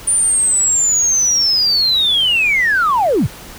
sine linear sweep, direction down, 9397 to 79.9 Hz, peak -10 dBFS, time 0.07-3.27 s, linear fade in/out 10 ms, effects tanh soft clip ceiling -7 dBFS + pink hiss -35 dBFS RMS until 3.58 s

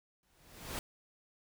pink noise with exponential growth, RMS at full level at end -37 dBFS, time 0.23-0.79 s, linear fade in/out 1 ms, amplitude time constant 120 ms, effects none

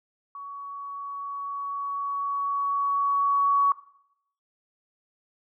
sine tone with level ramp, 1124 Hz, C#6, 24 cents sharp, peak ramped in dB -36 to -17 dBFS, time 0.35-3.72 s, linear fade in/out 2 ms, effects noise-tail reverb RT60 0.7 s tail -17 dB re dry

